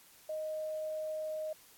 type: tone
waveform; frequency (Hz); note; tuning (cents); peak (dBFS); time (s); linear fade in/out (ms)
sine; 622.3; D#5; 0; -35; 0.29-1.53; 5
effects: white hiss -60 dBFS RMS until 1.77 s + AAC 64 kbps